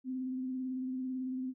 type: tone with vibrato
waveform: sine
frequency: 257.8 Hz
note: C4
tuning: 26 cents flat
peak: -34 dBFS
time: 0.04-1.54 s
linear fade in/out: 50 ms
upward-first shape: sine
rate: 18 Hz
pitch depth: 25 cents each way
effects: none